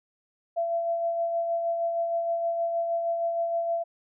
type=tone with tremolo; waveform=sine; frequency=675 Hz; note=E5; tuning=41 cents sharp; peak=-23 dBFS; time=0.56-3.84 s; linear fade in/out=20 ms; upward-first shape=sine; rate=6.4 Hz; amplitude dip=35%; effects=none